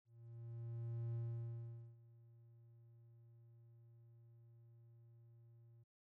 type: tone with ADSR envelope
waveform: triangle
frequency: 116.54 Hz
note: A#2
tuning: in tune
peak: -38 dBFS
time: 0.05-5.84 s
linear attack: 1100 ms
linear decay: 810 ms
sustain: -22 dB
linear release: 14 ms
effects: none